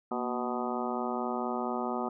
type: harmonic tone with a mistuned harmonic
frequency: 124.3 Hz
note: B2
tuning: 12 cents sharp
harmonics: 2 / 3 / 4 / 5 / 6 / 7 / 8 / 9 / 10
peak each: -35 / -37 / -41 / -40 / -37 / -40 / -42 / -45 / -39 dBFS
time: 0.11-2.09 s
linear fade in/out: 5 ms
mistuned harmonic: 2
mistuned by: -73 cents
effects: none